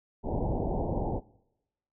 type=low-pass noise; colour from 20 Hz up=pink; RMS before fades=-30 dBFS; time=0.23-1.21 s; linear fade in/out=50 ms; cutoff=910 Hz; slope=96 dB/octave; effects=noise-tail reverb RT60 0.9 s tail -23 dB re dry